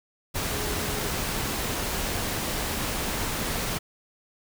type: tone in noise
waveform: sine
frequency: 419.1 Hz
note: G#4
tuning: 16 cents sharp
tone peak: -37 dBFS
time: 0.5-1.08 s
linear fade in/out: 20 ms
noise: pink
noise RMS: -29 dBFS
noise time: 0.34-3.79 s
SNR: -11 dB
effects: none